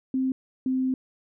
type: tone pair in turn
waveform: sine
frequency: 261.6 / 259.6 Hz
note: C4 / C4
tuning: 0 / -13 cents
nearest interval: unison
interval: 13 cents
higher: first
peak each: -22 dBFS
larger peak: neither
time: 0.14-0.32 / 0.66-0.94 s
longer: second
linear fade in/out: 2 ms
effects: none